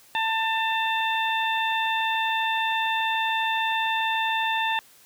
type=harmonic tone; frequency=893 Hz; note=A5; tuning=25 cents sharp; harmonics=1 / 2 / 3 / 4; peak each=-25 / -28 / -30 / -31 dBFS; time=0.15-4.79 s; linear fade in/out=0 ms; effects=white hiss -54 dBFS RMS until 5.05 s + high-pass 80 Hz 12 dB/octave